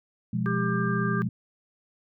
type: chord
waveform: sine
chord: F diminished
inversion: second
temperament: equal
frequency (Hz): 123.47 / 174.61 / 207.7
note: Cb3 / F3 / Ab3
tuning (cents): 0 / 0 / 0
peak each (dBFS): -29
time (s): 0.33-1.29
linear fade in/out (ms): 5
type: harmonic tone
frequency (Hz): 397.4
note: G4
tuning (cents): +24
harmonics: 1 / 3 / 4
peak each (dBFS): -32 / -32 / -32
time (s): 0.46-1.22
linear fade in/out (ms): 0
effects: none